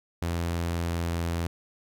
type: tone with pitch glide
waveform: sawtooth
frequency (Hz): 85 to 84.51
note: F2 to E2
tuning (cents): -46 to +44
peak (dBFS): -23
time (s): 0.22-1.47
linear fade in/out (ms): 0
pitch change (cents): -10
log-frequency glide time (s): 0.74-1.2
effects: none